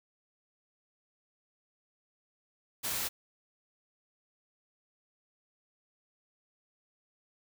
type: noise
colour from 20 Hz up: white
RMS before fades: -34 dBFS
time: 2.83-3.09 s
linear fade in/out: 20 ms
effects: none